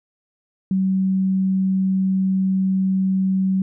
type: tone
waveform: sine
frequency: 190 Hz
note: F#3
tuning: 46 cents sharp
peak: -16 dBFS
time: 0.71-3.62 s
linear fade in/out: 2 ms
effects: none